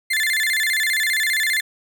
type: tone with vibrato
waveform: 35% pulse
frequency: 1913 Hz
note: A#6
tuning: 44 cents sharp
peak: -16 dBFS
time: 0.1-1.61 s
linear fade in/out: 10 ms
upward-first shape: square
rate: 15 Hz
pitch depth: 150 cents each way
effects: none